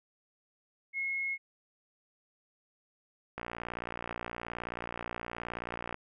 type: tone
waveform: sine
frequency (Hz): 2169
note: C#7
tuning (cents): -38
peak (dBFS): -31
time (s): 0.93-1.38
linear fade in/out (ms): 50
type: click train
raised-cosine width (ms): 0.5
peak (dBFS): -22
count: 152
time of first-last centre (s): 3.38-5.944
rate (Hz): 58.9
effects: none